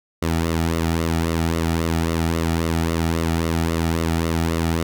sawtooth tone with flanger, 82.41 Hz, E2, in tune, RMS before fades -21 dBFS, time 0.22-4.83 s, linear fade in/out 5 ms, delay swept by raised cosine 1.2 to 1.96 ms, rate 3.7 Hz, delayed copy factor -0.65, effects none

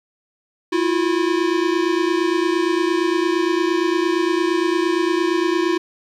square tone pair together, 329.8 / 358.5 Hz, E4 / F4, +1 / +45 cents, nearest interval minor second, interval 144 cents, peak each -20 dBFS, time 0.72-5.78 s, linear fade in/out 10 ms, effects low-pass 5000 Hz 12 dB/octave + 9-bit

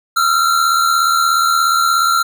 square tone pair together, 1294.1 / 1371 Hz, E6 / F6, -32 / -32 cents, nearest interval minor second, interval 100 cents, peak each -19 / -13 dBFS, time 0.16-2.23 s, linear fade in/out 10 ms, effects none

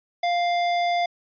square tone, 698.5 Hz, F5, in tune, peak -21 dBFS, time 0.23-1.06 s, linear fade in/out 5 ms, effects resampled to 11025 Hz

